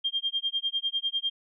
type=tone with tremolo; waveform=sine; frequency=3200 Hz; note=G7; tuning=35 cents sharp; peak=-23 dBFS; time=0.04-1.3 s; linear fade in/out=10 ms; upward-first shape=sine; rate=10 Hz; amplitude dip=100%; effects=none